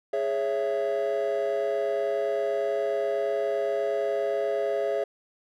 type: chord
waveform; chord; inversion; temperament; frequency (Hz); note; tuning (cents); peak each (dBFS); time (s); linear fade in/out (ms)
triangle; C# minor; second; just; 415.8 / 554.4 / 665.2; G#4 / C#5 / E5; +2 / 0 / +16; -26; 0.13-5.04; 5
effects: tanh soft clip ceiling -17 dBFS